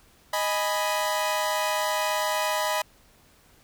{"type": "chord", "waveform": "sawtooth", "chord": "G# minor", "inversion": "second", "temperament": "equal", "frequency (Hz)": [622.3, 830.6, 987.8], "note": ["D#5", "G#5", "B5"], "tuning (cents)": [0, 0, 0], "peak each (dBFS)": [-24, -27, -24], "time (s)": [0.33, 2.82], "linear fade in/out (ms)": 5, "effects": ["pink hiss -58 dBFS RMS until 3.63 s"]}